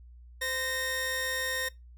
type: tone pair together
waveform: sawtooth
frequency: 516.5 / 1846 Hz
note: C5 / A#6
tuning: -22 / -17 cents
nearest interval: octave + minor seventh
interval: 2205 cents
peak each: -33 / -27 dBFS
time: 0.41-1.69 s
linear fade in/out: 10 ms
effects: noise-tail reverb RT60 0.2 s tail -22 dB re dry + added 60 Hz sine -48 dBFS peak until 1.97 s